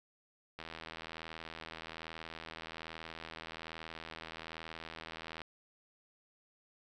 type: click train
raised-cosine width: 0.3 ms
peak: -28 dBFS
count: 393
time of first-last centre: 0.59-5.418 s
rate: 81.2 Hz
effects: none